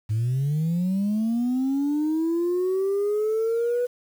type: linear sweep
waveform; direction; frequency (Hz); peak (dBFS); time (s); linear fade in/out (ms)
sine; up; 103.83 to 493.9; -19; 0.09-3.87; 20
effects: tanh soft clip ceiling -19 dBFS + 8-bit